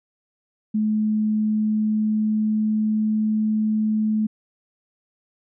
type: tone with pitch glide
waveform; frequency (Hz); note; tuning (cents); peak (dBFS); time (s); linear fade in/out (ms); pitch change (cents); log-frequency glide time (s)
sine; 214.6 to 215.8; A3 to A3; -43 to -33; -18; 0.74-4.27; 10; +10; 1.48-3.34
effects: none